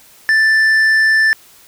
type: tone with tanh clipping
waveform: sine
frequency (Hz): 1765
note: A6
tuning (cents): +5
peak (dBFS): -10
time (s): 0.29-1.33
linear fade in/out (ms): 0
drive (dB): 6
effects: white hiss -45 dBFS RMS until 1.67 s